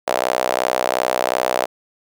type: tone with high-pass filter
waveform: sawtooth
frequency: 62.8 Hz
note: B1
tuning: 30 cents sharp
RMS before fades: -20 dBFS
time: 0.07-1.66 s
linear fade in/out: 10 ms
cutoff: 620 Hz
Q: 2.9
effects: none